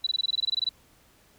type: tone bursts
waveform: sine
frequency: 3951 Hz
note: B7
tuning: in tune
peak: -22 dBFS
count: 14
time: 0.04-0.691 s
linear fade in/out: 5 ms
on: 27 ms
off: 21 ms
effects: pink hiss -60 dBFS RMS until 1.38 s